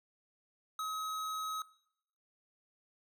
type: tone with hard clipping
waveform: sine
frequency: 1274 Hz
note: D#6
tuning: 41 cents sharp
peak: -37 dBFS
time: 0.79-1.62 s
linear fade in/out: 2 ms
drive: 17 dB
effects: noise-tail reverb RT60 0.7 s tail -20 dB re dry